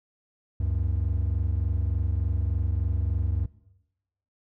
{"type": "tone pair together", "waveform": "triangle", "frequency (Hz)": [71, 94.39], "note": ["C#2", "F#2"], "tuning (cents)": [42, 35], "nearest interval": "perfect fourth", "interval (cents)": 493, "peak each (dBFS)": -24, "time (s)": [0.6, 3.46], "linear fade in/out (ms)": 5, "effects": ["noise-tail reverb RT60 0.9 s tail -19 dB re dry", "tanh soft clip ceiling -14 dBFS"]}